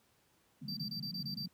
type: band-pass noise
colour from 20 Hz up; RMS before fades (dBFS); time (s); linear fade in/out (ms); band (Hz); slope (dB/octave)
pink; -44; 0.61-1.48; 10; 130 to 240; 96
type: tone bursts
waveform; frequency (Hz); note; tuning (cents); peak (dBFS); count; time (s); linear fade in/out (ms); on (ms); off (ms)
triangle; 4670; D8; -11; -38; 7; 0.68-1.46; 5; 90; 25
effects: pink hiss -71 dBFS RMS until 1.53 s + high-pass 80 Hz 12 dB/octave